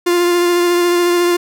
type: tone with vibrato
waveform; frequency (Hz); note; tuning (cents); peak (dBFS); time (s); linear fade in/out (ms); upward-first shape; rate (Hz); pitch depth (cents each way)
45% pulse; 350; F4; +4; -11; 0.06-1.37; 10; triangle; 14; 18
effects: none